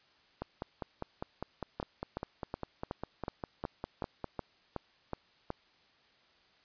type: two click trains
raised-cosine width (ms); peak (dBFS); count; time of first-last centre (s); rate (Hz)
1; -22 / -21; 20 / 11; 0.42-4.243 / 1.8-5.504; 4.97 / 2.7
effects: white hiss -66 dBFS RMS until 6.64 s + resampled to 11025 Hz